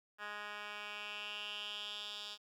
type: tone with band-pass filter sweep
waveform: 10% pulse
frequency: 207.7 Hz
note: G#3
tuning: in tune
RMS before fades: -45 dBFS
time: 0.18-2.38 s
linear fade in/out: 50 ms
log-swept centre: 1800 to 4000 Hz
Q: 4
effects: 12-bit